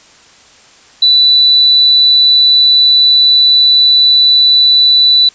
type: tone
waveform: sine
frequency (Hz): 3972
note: B7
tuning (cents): +9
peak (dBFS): -4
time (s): 1.02-5.29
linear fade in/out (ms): 5
effects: white hiss -42 dBFS RMS until 5.34 s + resampled to 16000 Hz